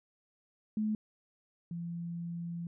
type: tone pair in turn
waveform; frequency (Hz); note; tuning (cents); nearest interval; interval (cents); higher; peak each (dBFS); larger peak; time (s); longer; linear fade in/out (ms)
sine; 214.7 / 170.41; A3 / F3; -42 / -42; major third; 400; first; -29 / -36; first; 0.77-0.95 / 1.71-2.67; second; 2
effects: none